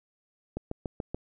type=click train; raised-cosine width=2 ms; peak=-19 dBFS; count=5; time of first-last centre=0.57-1.146 s; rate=6.95 Hz; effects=none